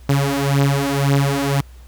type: beating tone pair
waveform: sawtooth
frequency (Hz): 138.59 / 140.49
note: C#3 / C#3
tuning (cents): 0 / +24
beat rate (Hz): 1.9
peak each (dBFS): -14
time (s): 0.09-1.61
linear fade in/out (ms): 5
effects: added 61 Hz sine -38 dBFS peak until 1.87 s + pink hiss -52 dBFS RMS until 1.87 s